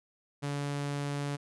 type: tone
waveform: sawtooth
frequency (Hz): 143.1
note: D3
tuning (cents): -45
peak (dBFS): -28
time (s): 0.42-1.37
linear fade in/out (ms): 20
effects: resampled to 24000 Hz